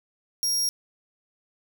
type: tone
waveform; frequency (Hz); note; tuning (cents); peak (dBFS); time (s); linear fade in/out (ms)
sawtooth; 5600; F8; +4; -20; 0.43-0.69; 0
effects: none